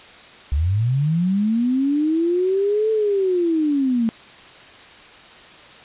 sine linear two-way sweep, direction up then down, 65.41 to 442.7 to 220.2 Hz, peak -16 dBFS, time 0.52-4.09 s, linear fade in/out 0 ms, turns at 2.91 s, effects white hiss -43 dBFS RMS until 5.84 s + resampled to 8000 Hz

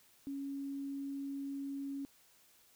sine tone, 277.2 Hz, C#4, in tune, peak -38 dBFS, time 0.27-2.05 s, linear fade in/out 0 ms, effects white hiss -66 dBFS RMS until 2.75 s

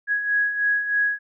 sine beating tone pair, 1661.2 / 1664.4 Hz, G#6 / G#6, 0 / +3 cents, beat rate 3.2 Hz, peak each -27 / -20 dBFS, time 0.07-1.19 s, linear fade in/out 50 ms, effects none

